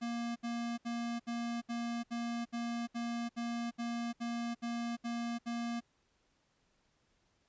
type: tone bursts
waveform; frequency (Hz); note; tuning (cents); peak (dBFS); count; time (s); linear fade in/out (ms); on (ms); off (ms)
square; 235.3; A#3; +16; -36; 14; 0.01-5.807; 20; 350; 69
effects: pink hiss -75 dBFS RMS until 7.48 s + resampled to 16000 Hz